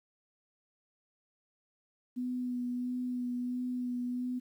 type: tone with vibrato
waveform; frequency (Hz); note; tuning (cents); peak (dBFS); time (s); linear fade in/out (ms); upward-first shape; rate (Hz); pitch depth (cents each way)
sine; 247.8; B3; +6; -32; 2.16-4.4; 20; sine; 1.5; 17
effects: 11-bit